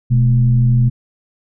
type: tone with frequency modulation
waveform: sine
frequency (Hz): 123.47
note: B2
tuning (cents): 0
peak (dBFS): -9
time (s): 0.1-0.9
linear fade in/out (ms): 20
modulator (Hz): 92.3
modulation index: 0.47
effects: none